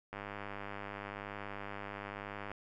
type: click train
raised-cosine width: 0.5 ms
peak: -27 dBFS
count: 242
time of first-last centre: 0.13-2.516 s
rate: 101 Hz
effects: none